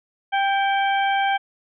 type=harmonic tone with a mistuned harmonic; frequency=789 Hz; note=G5; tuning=11 cents sharp; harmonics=1 / 2 / 3 / 4; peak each=-19 / -25 / -29 / -31 dBFS; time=0.32-1.38 s; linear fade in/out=20 ms; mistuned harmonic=3; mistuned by=-41 cents; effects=none